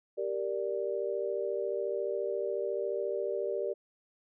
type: chord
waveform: sine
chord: G minor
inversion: none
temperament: equal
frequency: 392 / 466.2 / 587.3 Hz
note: G4 / Bb4 / D5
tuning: 0 / 0 / 0 cents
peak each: -34 / -35 / -35 dBFS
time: 0.17-3.74 s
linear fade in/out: 20 ms
effects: none